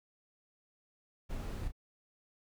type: noise with echo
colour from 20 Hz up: brown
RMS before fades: -39 dBFS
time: 1.29-1.69 s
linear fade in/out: 20 ms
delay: 32 ms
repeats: 1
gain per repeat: -8 dB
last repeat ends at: 1.722 s
effects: none